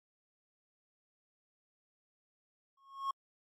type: tone with exponential growth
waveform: triangle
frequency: 1091 Hz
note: C#6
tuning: 28 cents flat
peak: -28 dBFS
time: 2.77-3.11 s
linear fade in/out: 5 ms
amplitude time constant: 72 ms
effects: AAC 48 kbps